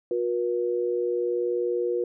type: tone pair together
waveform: sine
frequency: 360 / 480.5 Hz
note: F#4 / B4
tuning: -47 / -48 cents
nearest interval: perfect fourth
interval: 499 cents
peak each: -26 / -26 dBFS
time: 0.11-2.04 s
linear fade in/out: 2 ms
effects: none